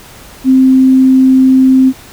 sine tone, 261.6 Hz, C4, in tune, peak -3 dBFS, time 0.44-1.93 s, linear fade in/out 50 ms, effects pink hiss -35 dBFS RMS until 2.12 s

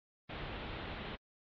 pink low-pass noise, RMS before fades -44 dBFS, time 0.29-1.16 s, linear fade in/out 10 ms, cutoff 3800 Hz, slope 48 dB/octave, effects AAC 32 kbps

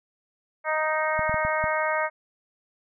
harmonic tone, 311.1 Hz, D#4, in tune, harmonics 2 / 3 / 4 / 5 / 6 / 7, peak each -27 / -29 / -30 / -31 / -32 / -32 dBFS, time 0.64-2.1 s, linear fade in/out 50 ms
clicks, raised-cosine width 5 ms, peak -21 dBFS, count 5, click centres 1.193 / 1.295 / 1.343 / 1.45 / 1.641 s
effects none

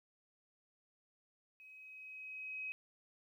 sine tone with level ramp, 2537 Hz, D#7, 33 cents sharp, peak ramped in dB -55 to -39 dBFS, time 1.6-2.72 s, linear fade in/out 0 ms, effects 13-bit

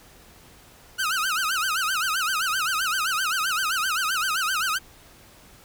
sawtooth tone with vibrato, 1392 Hz, F6, 6 cents flat, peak -19 dBFS, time 0.98-4.79 s, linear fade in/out 20 ms, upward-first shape sine, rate 7.7 Hz, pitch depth 210 cents each way, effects pink hiss -51 dBFS RMS until 5.64 s

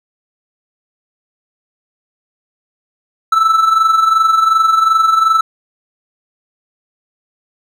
triangle tone with amplitude modulation, 1318.5 Hz, E6, in tune, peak -4 dBFS, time 3.32-5.41 s, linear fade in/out 5 ms, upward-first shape sine, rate 22.7 Hz, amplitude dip 60%, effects none

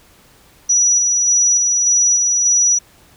sine tone with tremolo, 5860 Hz, F#8, 18 cents flat, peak -10 dBFS, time 0.69-2.79 s, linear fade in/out 10 ms, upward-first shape square, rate 1.7 Hz, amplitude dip 25%, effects pink hiss -49 dBFS RMS until 3.16 s

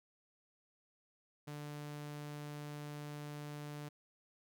sawtooth tone, 147.5 Hz, D3, 8 cents sharp, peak -40 dBFS, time 1.47-3.89 s, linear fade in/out 10 ms, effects none

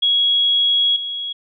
sine tone with level steps, 3324 Hz, G#7, 1 cent sharp, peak -13 / -23 dBFS, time 0.02-1.33 s, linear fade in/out 10 ms, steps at 0.96 s, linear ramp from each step 2 ms, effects none

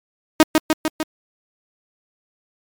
sawtooth tone with echo, 313.1 Hz, D#4, 11 cents sharp, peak -4 dBFS, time 0.4-0.43 s, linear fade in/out 0 ms, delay 150 ms, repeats 4, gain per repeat -3 dB, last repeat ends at 1.03 s, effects MP3 96 kbps

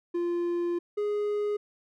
triangle tone pair in turn, 346.7 / 415.2 Hz, F4 / G#4, -13 / 0 cents, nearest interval minor third, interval 313 cents, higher second, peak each -24 dBFS, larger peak neither, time 0.14-0.79 / 0.97-1.57 s, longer first, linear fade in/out 10 ms, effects none

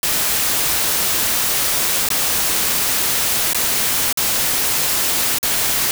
white noise with dropouts, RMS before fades -18 dBFS, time 0.03-5.91 s, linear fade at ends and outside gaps 1 ms, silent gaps 2.088-2.103 / 3.533-3.546 / 4.127-4.173 / 5.385-5.429 s, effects none

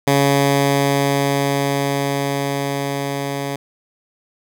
10% pulse tone with level ramp, 140 Hz, C#3, 18 cents sharp, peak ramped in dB -4 to -14 dBFS, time 0.07-3.56 s, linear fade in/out 5 ms, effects none

